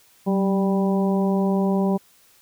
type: harmonic tone with a mistuned harmonic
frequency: 196 Hz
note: G3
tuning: in tune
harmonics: 1 / 2 / 3 / 4 / 5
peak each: -19 / -25 / -29 / -31 / -33 dBFS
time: 0.26-1.98 s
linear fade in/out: 20 ms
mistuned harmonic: 1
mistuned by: -42 cents
effects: white hiss -56 dBFS RMS until 2.41 s